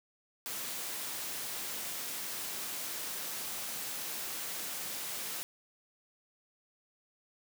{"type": "high-pass noise", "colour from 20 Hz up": "white", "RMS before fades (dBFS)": -39, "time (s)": [0.46, 5.43], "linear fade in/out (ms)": 0, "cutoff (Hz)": 140, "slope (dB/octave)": 12, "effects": []}